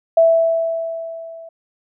sine tone with level ramp, 659.3 Hz, E5, in tune, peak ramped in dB -7 to -34 dBFS, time 0.17-1.49 s, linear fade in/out 5 ms, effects none

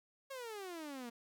sawtooth exponential sweep, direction down, 554.4 to 230 Hz, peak -40 dBFS, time 0.3-1.1 s, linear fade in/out 10 ms, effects 12-bit

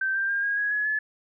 sine tone with pitch steps, 1554 / 1580.3 / 1606.9 / 1634.1 / 1661.7 / 1689.8 / 1718.3 Hz, G6 / G6 / G6 / G#6 / G#6 / G#6 / A6, -16 / +14 / +42 / -28 / +1 / +30 / -42 cents, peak -23 dBFS, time 0.01-0.99 s, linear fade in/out 5 ms, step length 140 ms, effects none

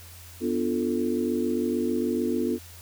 sine chord, B half-diminished seventh, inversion none, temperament equal, 246.9 / 293.7 / 349.2 / 440 Hz, B3 / D4 / F4 / A4, 0 / 0 / 0 / 0 cents, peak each -27 / -31 / -28 / -31 dBFS, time 0.4-2.59 s, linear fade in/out 50 ms, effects added 86 Hz sine -46 dBFS peak until 2.81 s + white hiss -48 dBFS RMS until 2.81 s

